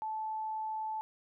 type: tone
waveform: sine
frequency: 872 Hz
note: A5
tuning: 16 cents flat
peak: -34 dBFS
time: 0.02-1.01 s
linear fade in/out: 0 ms
effects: none